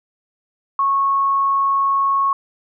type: tone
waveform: sine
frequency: 1100 Hz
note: C#6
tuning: 14 cents flat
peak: -14 dBFS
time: 0.79-2.33 s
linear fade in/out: 2 ms
effects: none